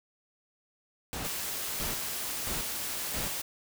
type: noise bursts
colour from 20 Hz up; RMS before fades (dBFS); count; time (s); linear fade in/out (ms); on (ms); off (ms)
pink; -36; 4; 1.13-3.28; 0; 140; 530
type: noise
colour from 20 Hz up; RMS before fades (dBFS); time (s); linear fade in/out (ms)
white; -35; 1.24-3.42; 10
effects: none